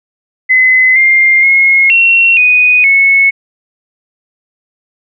sine tone with pitch steps, 2033 / 2109 / 2161 / 2726 / 2486 / 2199 Hz, B6 / C7 / C#7 / F7 / D#7 / C#7, +50 / +13 / -45 / -43 / -2 / -14 cents, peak -4 dBFS, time 0.49-3.31 s, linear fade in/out 20 ms, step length 470 ms, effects none

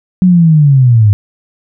sine linear sweep, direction down, 187.1 to 99.2 Hz, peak -3 dBFS, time 0.22-1.13 s, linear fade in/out 0 ms, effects none

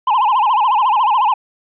triangle tone with vibrato, 934 Hz, A#5, 3 cents sharp, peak -9 dBFS, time 0.07-1.34 s, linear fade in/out 5 ms, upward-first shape sine, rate 14 Hz, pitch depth 220 cents each way, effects resampled to 8000 Hz + 8-bit

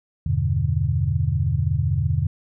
sine chord, E minor seventh, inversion none, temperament equal, 82.41 / 98 / 123.47 / 146.83 Hz, E2 / G2 / B2 / D3, 0 / 0 / 0 / 0 cents, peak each -24 dBFS, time 0.26-2.27 s, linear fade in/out 5 ms, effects none

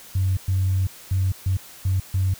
sine tone bursts at uneven times, 94.3 Hz, F#2, 33 cents sharp, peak -17 dBFS, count 6, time 0.15-0.37 / 0.48-0.87 / 1.11-1.32 / 1.46-1.57 / 1.85-2 / 2.14-2.34 s, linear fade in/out 5 ms, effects tanh soft clip ceiling -13 dBFS + white hiss -44 dBFS RMS until 2.39 s

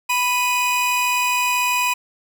45% pulse tone pair together, 987.8 / 2489 Hz, B5 / D#7, 0 / 0 cents, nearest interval octave + major third, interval 1600 cents, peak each -20 dBFS, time 0.09-1.94 s, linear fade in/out 10 ms, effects none

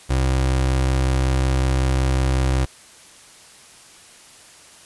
30% pulse tone, 65.41 Hz, C2, in tune, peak -14 dBFS, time 0.09-2.66 s, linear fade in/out 20 ms, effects white hiss -46 dBFS RMS until 4.85 s + resampled to 24000 Hz

